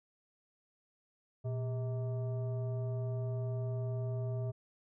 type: tone with frequency modulation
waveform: sine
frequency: 119.7 Hz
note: A#2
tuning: 46 cents sharp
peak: -33 dBFS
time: 1.44-4.52 s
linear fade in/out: 20 ms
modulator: 521 Hz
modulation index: 0.53
effects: none